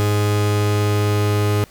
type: tone pair together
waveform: 45% pulse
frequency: 103.83 / 415.3 Hz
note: G#2 / G#4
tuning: 0 / 0 cents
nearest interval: 2 octaves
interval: 2400 cents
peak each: -16 / -25 dBFS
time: 0-1.64 s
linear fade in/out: 0 ms
effects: pink hiss -48 dBFS RMS until 1.7 s